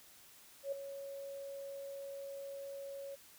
sine tone with ADSR envelope, 554.4 Hz, C#5, in tune, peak -33 dBFS, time 0.63-3.16 s, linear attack 92 ms, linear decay 5 ms, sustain -10 dB, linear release 19 ms, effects white hiss -60 dBFS RMS until 3.38 s

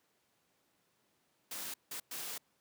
white noise bursts at uneven times, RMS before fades -42 dBFS, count 3, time 1.51-1.74 / 1.91-2 / 2.11-2.38 s, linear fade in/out 5 ms, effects pink hiss -75 dBFS RMS until 2.6 s + high-pass 150 Hz 12 dB/octave

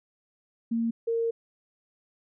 sine tone pair in turn, 230 / 460 Hz, A#3 / A#4, -23 / -23 cents, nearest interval octave, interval 1200 cents, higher second, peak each -24 dBFS, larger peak neither, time 0.71-0.91 / 1.07-1.31 s, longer second, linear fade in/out 10 ms, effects none

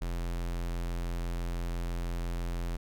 square tone, 43 Hz, F1, 26 cents flat, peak -32 dBFS, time 0.01-2.77 s, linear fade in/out 10 ms, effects none

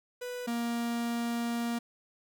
45% pulse tone pair in turn, 493.9 / 235.1 Hz, B4 / A#3, 0 / +15 cents, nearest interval octave + minor second, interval 1285 cents, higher first, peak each -36 / -30 dBFS, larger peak second, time 0.21-0.47 / 0.47-1.79 s, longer second, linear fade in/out 10 ms, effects 10-bit

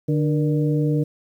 harmonic tone with a mistuned harmonic, 148.9 Hz, D3, 24 cents sharp, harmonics 1 / 2 / 3 / 4, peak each -19 / -23 / -26 / -37 dBFS, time 0.08-1.04 s, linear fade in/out 10 ms, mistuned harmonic 3, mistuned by +92 cents, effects 9-bit

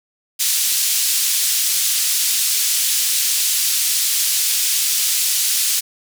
white band-pass noise, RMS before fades -18 dBFS, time 0.39-5.81 s, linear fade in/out 20 ms, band 3400 to 12000 Hz, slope 12 dB/octave, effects none

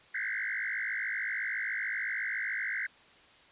sine tone with frequency modulation, 1821 Hz, A#6, 41 cents flat, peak -31 dBFS, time 0.14-2.87 s, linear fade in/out 10 ms, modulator 53.8 Hz, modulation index 5.6, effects white hiss -58 dBFS RMS until 3.51 s + resampled to 8000 Hz

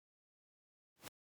pink noise with exponential growth, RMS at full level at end -43 dBFS, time 0.96-1.08 s, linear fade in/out 1 ms, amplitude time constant 26 ms, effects high-pass 100 Hz 12 dB/octave + MP3 96 kbps

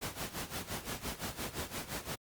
pink noise with tremolo, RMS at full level -37 dBFS, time 0.01-2.16 s, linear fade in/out 20 ms, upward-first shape sine, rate 5.8 Hz, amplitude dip 80%, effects high-pass 60 Hz 12 dB/octave + Opus 48 kbps

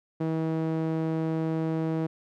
sawtooth tone with band-pass filter, 160.7 Hz, E3, 44 cents flat, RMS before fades -28 dBFS, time 0.2-2.07 s, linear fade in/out 10 ms, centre 340 Hz, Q 0.99, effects none

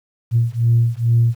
sine beating tone pair, 115.8 / 118.1 Hz, A#2 / A#2, -11 / +23 cents, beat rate 2.3 Hz, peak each -15 dBFS, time 0.31-1.35 s, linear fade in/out 50 ms, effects tanh soft clip ceiling -6 dBFS + 8-bit

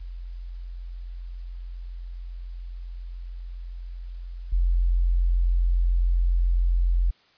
sine tone with level steps, 43.63 Hz, F1, 1 cent flat, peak -33 / -18 dBFS, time 0-7.11 s, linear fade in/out 10 ms, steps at 4.52 s, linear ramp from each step 10 ms, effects white hiss -60 dBFS RMS until 7.37 s + resampled to 11025 Hz

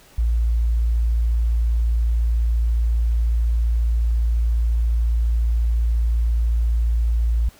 sine tone, 57.2 Hz, A#1, 32 cents flat, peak -15 dBFS, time 0.18-7.49 s, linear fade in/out 5 ms, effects tanh soft clip ceiling -11 dBFS + pink hiss -50 dBFS RMS until 7.59 s

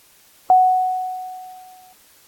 sine tone with exponential decay, 741 Hz, F#5, 2 cents sharp, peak -7 dBFS, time 0.5-1.93 s, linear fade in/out 1 ms, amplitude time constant 310 ms, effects white hiss -52 dBFS RMS until 2.27 s + AAC 64 kbps

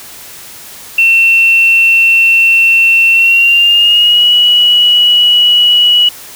sine tone with pitch glide, 2700 to 2927 Hz, E7 to F#7, +41 to -19 cents, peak -4 dBFS, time 0.98-6.09 s, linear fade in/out 5 ms, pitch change +140 cents, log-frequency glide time 3.12-4.29 s, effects white hiss -31 dBFS RMS until 6.35 s

